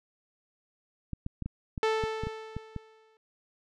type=clicks; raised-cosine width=5 ms; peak=-22 dBFS; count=10; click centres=1.133 / 1.264 / 1.423 / 1.46 / 1.778 / 2.038 / 2.236 / 2.27 / 2.566 / 2.763 s
type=tone with exponential decay; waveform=sawtooth; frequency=440 Hz; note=A4; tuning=in tune; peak=-19 dBFS; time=1.83-3.17 s; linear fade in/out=1 ms; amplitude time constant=290 ms
effects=low-pass 4000 Hz 12 dB/octave